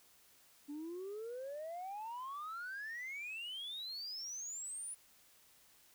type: exponential sweep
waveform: sine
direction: up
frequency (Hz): 283 to 10000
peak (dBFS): -40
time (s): 0.68-4.95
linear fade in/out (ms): 20
effects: tanh soft clip ceiling -40 dBFS + white hiss -66 dBFS RMS until 5.94 s